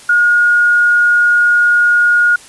sine tone, 1435 Hz, F6, 47 cents sharp, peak -7 dBFS, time 0.09-2.36 s, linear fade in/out 5 ms, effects white hiss -38 dBFS RMS until 2.48 s + resampled to 24000 Hz

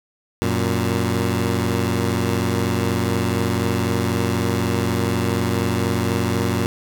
15% pulse tone pair together, 92.5 / 116.54 Hz, F#2 / A#2, 0 / 0 cents, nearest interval major third, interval 400 cents, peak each -15 dBFS, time 0.42-6.66 s, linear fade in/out 0 ms, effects none

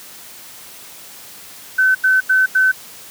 sine tone bursts, 1523 Hz, F#6, 50 cents sharp, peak -10 dBFS, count 4, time 1.78-2.718 s, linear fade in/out 10 ms, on 170 ms, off 86 ms, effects white hiss -38 dBFS RMS until 3.1 s + high-pass 80 Hz 12 dB/octave

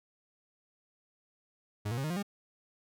40% pulse tone with pitch steps, 103.83 / 118.58 / 135.43 / 154.67 / 176.65 / 201.7 Hz, G#2 / A#2 / C#3 / D#3 / F3 / G3, 0 / +30 / -40 / -10 / +20 / +50 cents, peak -31 dBFS, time 1.85-2.228 s, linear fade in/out 10 ms, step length 63 ms, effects none

